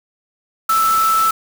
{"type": "tone in noise", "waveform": "sine", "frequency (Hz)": 1319, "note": "E6", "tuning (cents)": 1, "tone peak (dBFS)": -12, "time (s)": [0.69, 1.31], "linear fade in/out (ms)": 5, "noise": "white", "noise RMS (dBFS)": -25, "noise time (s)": [0.69, 1.31], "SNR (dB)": 10, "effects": []}